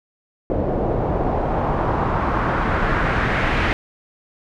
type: noise with low-pass filter sweep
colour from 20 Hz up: pink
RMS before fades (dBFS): -20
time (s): 0.5-3.73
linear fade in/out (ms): 0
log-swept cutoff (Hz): 540 to 2200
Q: 1.8
effects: none